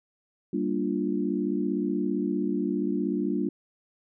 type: chord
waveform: sine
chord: G minor seventh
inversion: none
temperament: equal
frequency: 196 / 233.1 / 293.7 / 349.2 Hz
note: G3 / Bb3 / D4 / F4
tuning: 0 / 0 / 0 / 0 cents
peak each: -30 / -31 / -29 / -31 dBFS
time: 0.53-3.49 s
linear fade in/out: 5 ms
effects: none